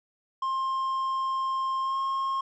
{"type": "tone with pitch glide", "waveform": "triangle", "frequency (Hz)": [1060, 1074.8], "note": ["C6", "C6"], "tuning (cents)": [22, 46], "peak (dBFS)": -24, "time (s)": [0.42, 2.41], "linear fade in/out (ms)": 5, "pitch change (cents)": 24, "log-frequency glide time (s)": [1.81, 1.98], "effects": ["resampled to 16000 Hz", "11-bit"]}